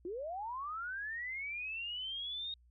sine linear sweep, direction up, 329.6 to 3746 Hz, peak -38 dBFS, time 0.05-2.54 s, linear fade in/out 2 ms, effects added 60 Hz sine -62 dBFS peak until 2.7 s

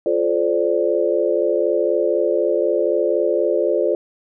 sine chord, D minor seventh, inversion first, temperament equal with one note detuned, 349.2 / 430 / 523.3 / 587.3 Hz, F4 / A4 / C5 / D5, 0 / -40 / 0 / 0 cents, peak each -21 dBFS, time 0.06-3.95 s, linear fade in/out 2 ms, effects none

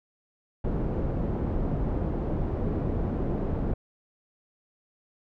pink low-pass noise, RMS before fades -28 dBFS, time 0.64-3.74 s, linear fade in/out 5 ms, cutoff 480 Hz, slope 12 dB/octave, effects none

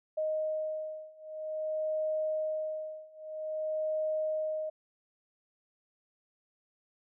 sine beating tone pair, 622.3 / 622.81 Hz, D#5 / D#5, 0 / +2 cents, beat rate 0.51 Hz, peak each -35 / -34 dBFS, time 0.17-4.7 s, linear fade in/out 10 ms, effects none

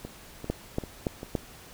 two click trains, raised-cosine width 2 ms, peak -23 / -13 dBFS, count 4 / 4, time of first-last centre 0.05-1.231 / 0.5-1.352 s, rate 2.54 / 3.52 Hz, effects pink hiss -49 dBFS RMS until 1.73 s

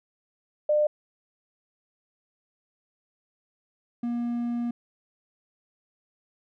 sine / triangle tone pair in turn, 600 / 238.1 Hz, D5 / A#3, +37 / +37 cents, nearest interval octave + major third, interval 1600 cents, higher first, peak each -19 / -24 dBFS, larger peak first, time 0.69-0.87 / 4.03-4.71 s, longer second, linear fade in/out 5 ms, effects none

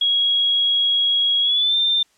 sine tone with pitch glide, 3311 to 3590 Hz, G#7 to A7, -6 to +34 cents, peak -15 dBFS, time 0.01-2.03 s, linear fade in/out 5 ms, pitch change +140 cents, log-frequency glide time 1.42-1.76 s, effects white hiss -60 dBFS RMS until 2.17 s + low-pass 8000 Hz 12 dB/octave

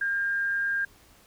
sine tone with amplitude modulation, 1607 Hz, G6, 43 cents sharp, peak -23 dBFS, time 0.01-0.85 s, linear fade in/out 5 ms, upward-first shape sine, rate 190 Hz, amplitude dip 30%, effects pink hiss -57 dBFS RMS until 1.26 s

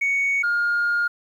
sine tone pair in turn, 2228 / 1417.8 Hz, C#7 / F6, +8 / +26 cents, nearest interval minor sixth, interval 782 cents, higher first, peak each -17 dBFS, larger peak neither, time 0.01-0.43 / 0.43-1.08 s, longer second, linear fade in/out 10 ms, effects tanh soft clip ceiling -16 dBFS + 9-bit

